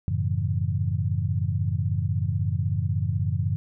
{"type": "chord", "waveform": "sine", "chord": "F# minor seventh", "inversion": "none", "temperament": "equal with one note detuned", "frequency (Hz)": [92.5, 108.74, 138.59, 164.81], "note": ["F#2", "A2", "C#3", "E3"], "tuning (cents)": [0, -20, 0, 0], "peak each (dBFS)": [-26, -27, -29, -32], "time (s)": [0.08, 3.56], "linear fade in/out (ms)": 0, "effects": []}